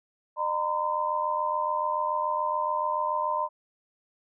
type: tone cluster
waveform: sine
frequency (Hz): 607 / 932 / 1019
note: D#5 / A#5 / C6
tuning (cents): -43 / -1 / -46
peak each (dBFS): -32 / -29 / -28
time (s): 0.36-3.49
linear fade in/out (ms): 50
effects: none